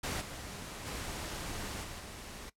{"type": "noise with level steps", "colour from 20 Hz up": "pink", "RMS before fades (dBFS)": [-36, -44, -40, -44, -46], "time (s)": [0.03, 2.5], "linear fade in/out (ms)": 10, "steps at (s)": [0.2, 0.85, 1.83, 1.99], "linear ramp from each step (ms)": 20, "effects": ["noise-tail reverb RT60 0.1 s tail -19 dB re dry", "low-pass 11000 Hz 12 dB/octave"]}